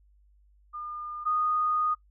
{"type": "tone pair in turn", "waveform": "sine", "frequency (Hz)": [1210, 1235.4], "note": ["D#6", "D#6"], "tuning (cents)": [-49, -13], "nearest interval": "unison", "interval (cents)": 36, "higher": "second", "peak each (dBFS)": [-35, -24], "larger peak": "second", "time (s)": [[0.73, 1.25], [1.25, 1.95]], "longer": "second", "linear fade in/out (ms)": 20, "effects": ["noise-tail reverb RT60 0.1 s tail -17 dB re dry", "added 50 Hz sine -58 dBFS peak until 2.1 s"]}